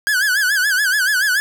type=tone with vibrato; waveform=45% pulse; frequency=1588 Hz; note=G6; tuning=22 cents sharp; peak=-14 dBFS; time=0.07-1.4 s; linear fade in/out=0 ms; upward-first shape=sine; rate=7 Hz; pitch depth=140 cents each way; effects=none